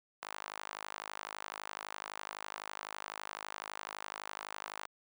sawtooth tone with high-pass filter, 51.91 Hz, G#1, in tune, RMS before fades -45 dBFS, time 0.22-4.87 s, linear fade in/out 5 ms, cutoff 1000 Hz, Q 1.6, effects none

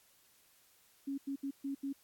sine tone bursts at uneven times, 275.9 Hz, C#4, 8 cents flat, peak -35 dBFS, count 5, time 1.07-1.18 / 1.27-1.36 / 1.43-1.51 / 1.64-1.75 / 1.83-1.93 s, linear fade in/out 10 ms, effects white hiss -67 dBFS RMS until 2.03 s + AAC 64 kbps

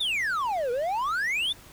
triangle exponential two-way sweep, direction down then up, 3766 to 466.2 to 3651 Hz, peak -23 dBFS, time 0-1.53 s, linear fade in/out 10 ms, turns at 0.71 s, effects pink hiss -50 dBFS RMS until 1.72 s

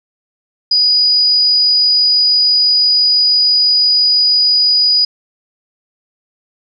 sine tone, 4927 Hz, D#8, 18 cents flat, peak -8 dBFS, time 0.71-5.05 s, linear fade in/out 5 ms, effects none

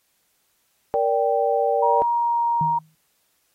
sine chord, G minor, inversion first, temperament equal with one note detuned, 466.2 / 580.9 / 784 Hz, Bb4 / D5 / G5, 0 / -19 / 0 cents, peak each -22 dBFS, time 0.94-2.02 s, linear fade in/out 0 ms
sine tone with pitch glide, 947 to 938.8 Hz, A#5 to A#5, +27 to +12 cents, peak -18 dBFS, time 1.82-2.79 s, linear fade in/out 10 ms, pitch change -15 cents, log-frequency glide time 1.99-2.43 s
sine tone with exponential decay, 157.4 Hz, D#3, 20 cents sharp, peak -22 dBFS, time 2.61-2.95 s, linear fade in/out 2 ms, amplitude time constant 72 ms
effects white hiss -67 dBFS RMS until 3.54 s + AAC 48 kbps

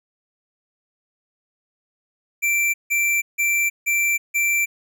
square tone bursts, 2347 Hz, D7, 2 cents flat, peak -18 dBFS, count 5, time 2.42-4.66 s, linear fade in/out 20 ms, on 320 ms, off 160 ms, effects none

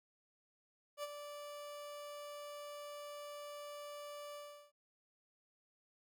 30% pulse tone with ADSR envelope, 584 Hz, D5, 10 cents flat, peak -36 dBFS, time 0.97-4.72 s, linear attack 62 ms, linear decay 33 ms, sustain -8 dB, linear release 370 ms, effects none

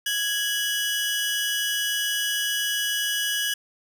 sawtooth tone pair together, 1661.2 / 2957 Hz, G#6 / F#7, 0 / -2 cents, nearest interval minor seventh, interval 998 cents, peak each -23 dBFS, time 0.06-3.54 s, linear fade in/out 5 ms, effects none

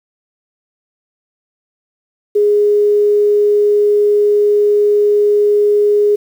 sine tone, 414.3 Hz, G#4, 4 cents flat, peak -8 dBFS, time 2.35-6.16 s, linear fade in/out 10 ms, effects 7-bit

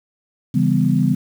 sine chord, C# half-diminished seventh, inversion none, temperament just, 138.59 / 166.31 / 199.57 / 249.5 Hz, C#3 / E3 / G3 / B3, 0 / +16 / +31 / +18 cents, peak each -19 dBFS, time 0.54-1.15 s, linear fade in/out 10 ms, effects 7-bit

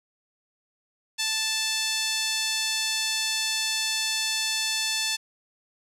5% pulse tone with band-pass filter, 880 Hz, A5, in tune, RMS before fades -27 dBFS, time 1.18-5.17 s, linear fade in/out 20 ms, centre 3800 Hz, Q 0.82, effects none

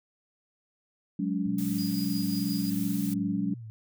sine chord, F# suspended second, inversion none, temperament equal with one note detuned, 185 / 207.7 / 283.5 Hz, F#3 / G#3 / C#4, 0 / 0 / +39 cents, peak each -30 / -31 / -31 dBFS, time 1.19-3.54 s, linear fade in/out 5 ms
sine tone with vibrato, 116.54 Hz, A#2, in tune, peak -39 dBFS, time 1.46-3.7 s, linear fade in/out 0 ms, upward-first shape sine, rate 2.1 Hz, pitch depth 130 cents each way
blue noise, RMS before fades -41 dBFS, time 1.58-3.14 s, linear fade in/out 5 ms
sine tone with tremolo, 4896 Hz, D#8, 29 cents flat, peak -37 dBFS, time 1.78-2.7 s, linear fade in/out 5 ms, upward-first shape triangle, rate 5.6 Hz, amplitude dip 65%
effects none

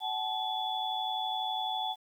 sine tone cluster, 751 / 863 / 3428 Hz, F#5 / A5 / A7, +26 / -34 / -46 cents, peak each -35 / -35 / -35 dBFS, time 0-1.96 s, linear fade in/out 50 ms, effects 10-bit

